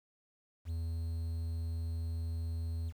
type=tone with quantisation; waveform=triangle; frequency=82.41 Hz; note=E2; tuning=in tune; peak=-32 dBFS; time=0.65-2.93 s; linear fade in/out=50 ms; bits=10; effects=none